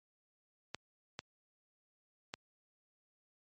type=clicks; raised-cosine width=0.2 ms; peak=-22 dBFS; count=3; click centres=0.746 / 1.191 / 2.339 s; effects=high-pass 80 Hz 12 dB/octave + MP3 32 kbps